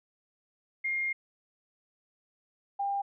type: tone pair in turn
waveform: sine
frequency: 2125 / 798.5 Hz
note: C7 / G5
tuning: +26 / +32 cents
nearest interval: octave + perfect fourth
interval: 1694 cents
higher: first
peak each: -28 dBFS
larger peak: neither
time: 0.84-1.13 / 2.79-3.02 s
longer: first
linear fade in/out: 10 ms
effects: none